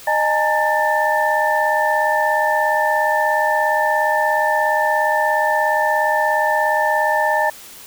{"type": "tone cluster", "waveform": "sine", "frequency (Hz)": [614, 837, 914, 1777], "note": ["D#5", "G#5", "A#5", "A6"], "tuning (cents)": [-23, 13, -34, 17], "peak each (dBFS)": -20, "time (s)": [0.07, 7.5], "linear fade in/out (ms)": 5, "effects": ["white hiss -39 dBFS RMS until 7.86 s"]}